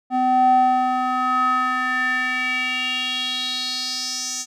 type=tone with band-pass filter sweep; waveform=square; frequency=254.2 Hz; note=C4; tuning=50 cents flat; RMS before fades=-21 dBFS; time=0.1-4.46 s; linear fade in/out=50 ms; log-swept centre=610 to 6500 Hz; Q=4.8; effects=none